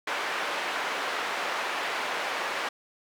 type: band-pass noise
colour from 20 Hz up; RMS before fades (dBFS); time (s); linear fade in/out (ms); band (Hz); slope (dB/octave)
white; -31; 0.07-2.69; 5; 500 to 1900; 12
effects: none